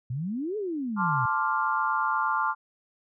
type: exponential two-way sweep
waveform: sine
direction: up then down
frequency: 116.54 to 440 to 116.54 Hz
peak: -28 dBFS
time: 0.1-1.26 s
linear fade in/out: 5 ms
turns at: 0.57 s
type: chord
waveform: sine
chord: D minor seventh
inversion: second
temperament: equal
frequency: 880 / 1046.5 / 1174.7 / 1396.9 Hz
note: A5 / C6 / D6 / F6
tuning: 0 / 0 / 0 / 0 cents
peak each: -29 dBFS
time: 0.96-2.55 s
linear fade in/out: 50 ms
effects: none